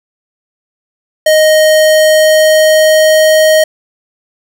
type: tone with pitch glide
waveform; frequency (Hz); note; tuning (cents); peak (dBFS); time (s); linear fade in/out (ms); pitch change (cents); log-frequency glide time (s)
square; 622.3 to 625.9; D#5 to D#5; 0 to +10; -5; 1.26-3.64; 5; +10; 1.75-3.47
effects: none